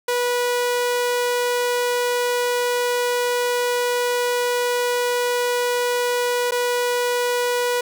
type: tone with dropouts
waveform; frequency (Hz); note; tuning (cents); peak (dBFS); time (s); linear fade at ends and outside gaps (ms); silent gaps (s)
sawtooth; 488.4; B4; -19; -15; 0.08-7.81; 5; 6.51-6.519
effects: none